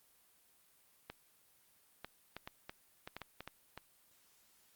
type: clicks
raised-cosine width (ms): 0.3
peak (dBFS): -28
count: 11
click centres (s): 1.1 / 2.046 / 2.366 / 2.475 / 2.695 / 3.075 / 3.166 / 3.217 / 3.406 / 3.476 / 3.776
effects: white hiss -69 dBFS RMS until 4.75 s + Opus 32 kbps